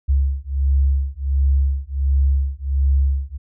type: beating tone pair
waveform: sine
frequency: 67.9 / 69.3 Hz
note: C#2 / C#2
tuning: -35 / 0 cents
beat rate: 1.4 Hz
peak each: -18 dBFS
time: 0.08-3.38 s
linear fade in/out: 20 ms
effects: none